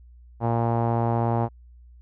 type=tone with low-pass filter; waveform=sawtooth; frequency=116.5 Hz; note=A#2; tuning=1 cent flat; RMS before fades=-23 dBFS; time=0.4-1.49 s; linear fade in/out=50 ms; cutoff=840 Hz; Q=3.3; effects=added 60 Hz sine -46 dBFS peak until 2.01 s